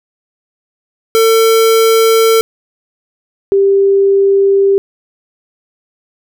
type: tone pair in turn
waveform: square / sine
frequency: 450 / 394.1 Hz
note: A4 / G4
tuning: +39 / +9 cents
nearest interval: major second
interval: 230 cents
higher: first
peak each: -7 / -6 dBFS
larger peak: second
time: 1.15-2.41 / 3.52-4.78 s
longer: neither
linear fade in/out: 0 ms
effects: none